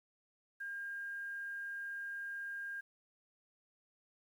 sine tone with quantisation, 1609 Hz, G6, 45 cents sharp, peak -40 dBFS, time 0.6-2.81 s, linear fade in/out 10 ms, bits 11, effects none

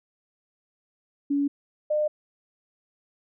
sine tone pair in turn, 283.7 / 604.4 Hz, C#4 / D5, +40 / +50 cents, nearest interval octave + minor second, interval 1310 cents, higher second, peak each -21 / -21 dBFS, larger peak neither, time 1.3-1.48 / 1.9-2.08 s, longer neither, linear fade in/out 10 ms, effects none

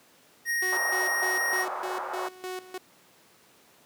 square tone, 1871 Hz, A#6, 6 cents sharp, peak -26 dBFS, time 0.45-1.66 s, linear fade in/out 50 ms
sawtooth tone with tremolo, 369.1 Hz, F#4, 4 cents flat, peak -29 dBFS, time 0.62-2.78 s, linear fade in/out 5 ms, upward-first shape square, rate 3.3 Hz, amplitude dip 80%
pink band-pass noise, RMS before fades -34 dBFS, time 0.72-2.28 s, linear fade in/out 10 ms, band 650 to 1300 Hz, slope 24 dB/octave
effects pink hiss -58 dBFS RMS until 3.85 s + high-pass 200 Hz 12 dB/octave

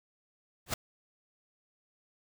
pink noise with exponential growth, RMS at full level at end -25 dBFS, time 0.66-0.74 s, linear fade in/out 5 ms, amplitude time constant 17 ms, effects none

